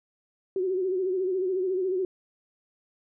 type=tone with vibrato; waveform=sine; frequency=372.9 Hz; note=F#4; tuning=14 cents sharp; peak=-24 dBFS; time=0.56-2.05 s; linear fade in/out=2 ms; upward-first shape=sine; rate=14 Hz; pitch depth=67 cents each way; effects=none